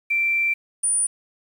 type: tone pair in turn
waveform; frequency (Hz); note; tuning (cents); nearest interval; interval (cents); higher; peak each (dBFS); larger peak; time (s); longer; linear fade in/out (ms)
sine; 2349 / 9396; D7 / D9; 0 / 0; 2 octaves; 2400; second; -18; neither; 0.1-0.54 / 0.83-1.07; first; 10
effects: 8-bit